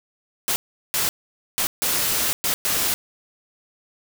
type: noise bursts at uneven times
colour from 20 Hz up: white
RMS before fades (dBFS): -22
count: 6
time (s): 0.48-0.56 / 0.94-1.09 / 1.58-1.67 / 1.82-2.33 / 2.44-2.54 / 2.65-2.94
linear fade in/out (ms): 0
effects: none